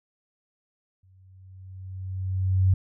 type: tone with exponential growth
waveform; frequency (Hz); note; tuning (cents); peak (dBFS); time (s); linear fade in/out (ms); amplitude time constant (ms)
sine; 94; F#2; +28; -15; 1.03-2.74; 5; 370
effects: none